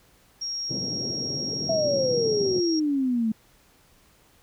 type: tone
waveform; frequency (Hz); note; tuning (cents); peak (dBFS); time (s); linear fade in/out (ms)
sine; 5588; F8; 0; -28; 0.41-2.8; 10
type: band-pass noise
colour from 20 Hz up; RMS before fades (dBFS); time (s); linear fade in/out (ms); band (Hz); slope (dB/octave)
pink; -34; 0.69-2.61; 20; 120 to 480; 24
type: exponential sweep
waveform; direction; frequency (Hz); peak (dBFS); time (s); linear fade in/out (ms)
sine; down; 666 to 215.5; -21; 1.69-3.32; 5
effects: pink hiss -59 dBFS RMS until 4.42 s